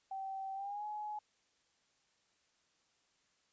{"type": "tone with pitch glide", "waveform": "sine", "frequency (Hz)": [773, 843], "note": ["G5", "G#5"], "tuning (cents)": [-24, 26], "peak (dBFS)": -39, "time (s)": [0.11, 1.19], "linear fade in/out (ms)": 5, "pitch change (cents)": 150, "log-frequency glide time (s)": [0.54, 0.85], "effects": ["white hiss -75 dBFS RMS until 3.52 s", "resampled to 16000 Hz"]}